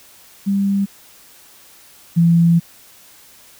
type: tone pair in turn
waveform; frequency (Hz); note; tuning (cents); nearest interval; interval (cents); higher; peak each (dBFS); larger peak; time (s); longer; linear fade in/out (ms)
sine; 198.1 / 168.86; G3 / E3; +18 / +42; minor third; 276; first; -14 / -9; second; 0.46-0.86 / 2.16-2.6; second; 20
effects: white hiss -46 dBFS RMS until 3.59 s